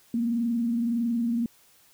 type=tone with frequency modulation; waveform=sine; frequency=234.2 Hz; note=A#3; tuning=8 cents sharp; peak=-23 dBFS; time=0.14-1.46 s; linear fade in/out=2 ms; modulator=21.7 Hz; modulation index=0.38; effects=white hiss -59 dBFS RMS until 1.93 s